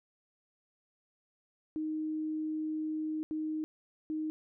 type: tone bursts at uneven times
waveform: sine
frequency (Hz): 311.1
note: D#4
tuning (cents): 0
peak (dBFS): -32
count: 3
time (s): 1.76-3.23 / 3.31-3.64 / 4.1-4.3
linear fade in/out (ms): 0
effects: none